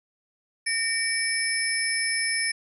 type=tone cluster; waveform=sine; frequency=1834 / 2288 / 5280 / 10170 Hz; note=A#6 / D7 / E8 / D#9; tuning=-29 / -46 / +2 / +37 cents; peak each=-29 dBFS; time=0.66-2.52 s; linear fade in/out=10 ms; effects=none